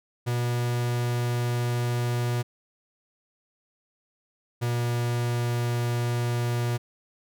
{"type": "tone pair in turn", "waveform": "45% pulse", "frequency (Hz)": [120.9, 119.93], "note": ["B2", "A#2"], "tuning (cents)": [-36, 50], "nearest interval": "unison", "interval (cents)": 14, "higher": "first", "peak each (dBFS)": -24, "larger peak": "neither", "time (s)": [[0.26, 2.43], [4.61, 6.78]], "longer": "neither", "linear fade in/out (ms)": 20, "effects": []}